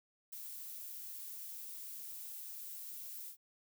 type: noise with ADSR envelope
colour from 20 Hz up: violet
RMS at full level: -44 dBFS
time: 0.32-3.37 s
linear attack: 12 ms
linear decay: 5 ms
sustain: -3 dB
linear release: 86 ms
effects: none